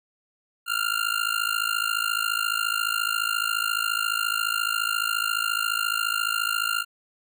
25% pulse tone with amplitude modulation, 1396.9 Hz, F6, in tune, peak -16 dBFS, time 0.66-6.85 s, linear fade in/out 50 ms, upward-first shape sine, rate 54.4 Hz, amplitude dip 90%, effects none

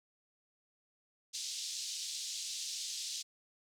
white band-pass noise, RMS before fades -41 dBFS, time 1.33-3.23 s, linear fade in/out 20 ms, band 3500 to 6900 Hz, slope 24 dB/octave, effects none

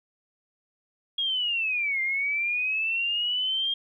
sine linear two-way sweep, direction down then up, 3300 to 2093 to 3228 Hz, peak -24 dBFS, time 1.18-3.74 s, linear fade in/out 5 ms, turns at 2.01 s, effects 11-bit

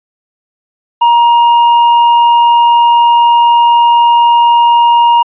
sine tone with tanh clipping, 944 Hz, A#5, 22 cents sharp, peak -5 dBFS, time 1.01-5.23 s, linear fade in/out 10 ms, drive 6 dB, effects resampled to 8000 Hz

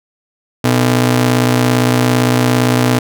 sawtooth ring-modulated tone, 186 Hz, F#3, 9 cents sharp, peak -3 dBFS, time 0.64-2.99 s, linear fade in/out 5 ms, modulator 64.2 Hz, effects none

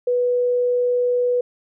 sine tone, 491.4 Hz, B4, 9 cents flat, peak -16 dBFS, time 0.07-1.41 s, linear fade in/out 5 ms, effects none

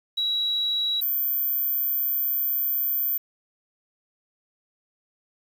sine tone pair in turn, 3887 / 14332 Hz, B7 / A9, -28 / +31 cents, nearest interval octave + major seventh, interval 2259 cents, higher second, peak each -22 dBFS, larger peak neither, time 0.17-1.01 / 1.01-3.18 s, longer second, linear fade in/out 10 ms, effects 8-bit

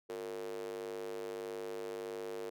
square tone with high-pass filter, 50.8 Hz, G#1, 38 cents flat, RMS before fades -42 dBFS, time 0.09-2.5 s, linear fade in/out 10 ms, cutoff 420 Hz, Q 8.1, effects none

